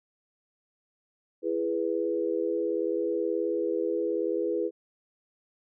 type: chord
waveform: sine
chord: E major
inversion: none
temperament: equal with one note detuned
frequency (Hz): 334.6 / 415.3 / 493.9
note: E4 / G#4 / B4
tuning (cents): +26 / 0 / 0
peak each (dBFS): -30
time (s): 1.42-4.71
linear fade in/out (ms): 50
effects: none